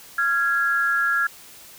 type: tone pair together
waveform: sine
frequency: 1382.8 / 1661.2 Hz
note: F6 / G#6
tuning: -18 / 0 cents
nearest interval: minor third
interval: 318 cents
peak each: -21 / -21 dBFS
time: 0.18-1.27 s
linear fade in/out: 5 ms
effects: white hiss -45 dBFS RMS until 1.78 s